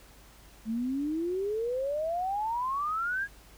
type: exponential sweep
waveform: sine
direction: up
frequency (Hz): 215 to 1668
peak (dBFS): -28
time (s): 0.65-3.28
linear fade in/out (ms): 50
effects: added 50 Hz sine -55 dBFS peak until 3.57 s + pink hiss -56 dBFS RMS until 3.57 s